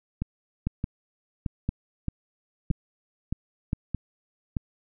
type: two click trains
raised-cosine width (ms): 5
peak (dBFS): -13 / -15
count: 4 / 8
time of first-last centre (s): 0.67-3.731 / 0.22-4.568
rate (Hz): 0.98 / 1.61
effects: none